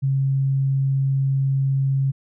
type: tone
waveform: sine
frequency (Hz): 135.8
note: C#3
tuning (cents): -35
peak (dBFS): -17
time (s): 0.02-2.12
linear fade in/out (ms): 20
effects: none